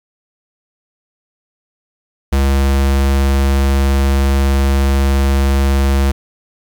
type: tone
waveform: square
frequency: 68.4 Hz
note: C#2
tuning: 23 cents flat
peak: -11 dBFS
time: 2.32-6.12 s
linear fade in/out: 10 ms
effects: 8-bit